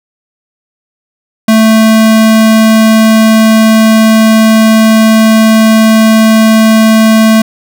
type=tone; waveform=square; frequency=220.7 Hz; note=A3; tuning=5 cents sharp; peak=-3 dBFS; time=1.48-7.42 s; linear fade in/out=5 ms; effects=none